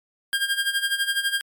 25% pulse tone with tremolo, 1608 Hz, G6, 44 cents sharp, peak -15 dBFS, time 0.33-1.41 s, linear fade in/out 0 ms, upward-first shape sine, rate 12 Hz, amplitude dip 75%, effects MP3 96 kbps

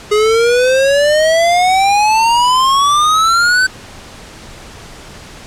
square exponential sweep, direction up, 415.3 to 1538 Hz, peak -9 dBFS, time 0.11-3.67 s, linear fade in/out 10 ms, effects pink hiss -34 dBFS RMS until 5.46 s + low-pass 8000 Hz 12 dB/octave

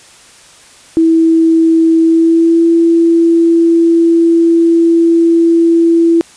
sine tone with pitch glide, 326.4 to 334 Hz, E4 to E4, -17 to +23 cents, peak -5 dBFS, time 0.97-6.21 s, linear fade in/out 0 ms, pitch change +40 cents, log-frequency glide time 2.01-2.66 s, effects white hiss -40 dBFS RMS until 6.36 s + resampled to 22050 Hz

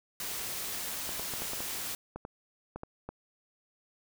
white noise, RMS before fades -37 dBFS, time 0.2-1.95 s, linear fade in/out 2 ms
clicks, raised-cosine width 1 ms, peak -25 dBFS, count 11, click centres 1.092 / 1.196 / 1.337 / 1.42 / 1.534 / 1.605 / 2.16 / 2.251 / 2.76 / 2.834 / 3.09 s
effects none

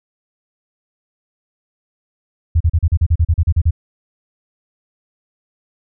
sine tone bursts, 82.41 Hz, E2, in tune, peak -9 dBFS, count 13, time 2.55-3.709 s, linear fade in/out 10 ms, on 55 ms, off 37 ms, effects none

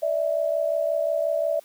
sine tone pair together, 586.4 / 652 Hz, D5 / E5, -3 / -19 cents, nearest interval major second, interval 184 cents, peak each -24 dBFS, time 0.02-1.6 s, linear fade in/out 10 ms, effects white hiss -55 dBFS RMS until 1.64 s

